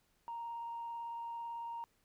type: tone with vibrato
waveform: sine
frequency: 932.3 Hz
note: A#5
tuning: in tune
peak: -39 dBFS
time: 0.28-1.84 s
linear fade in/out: 0 ms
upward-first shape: triangle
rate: 18 Hz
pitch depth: 11 cents each way
effects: tanh soft clip ceiling -36 dBFS + pink hiss -75 dBFS RMS until 2.04 s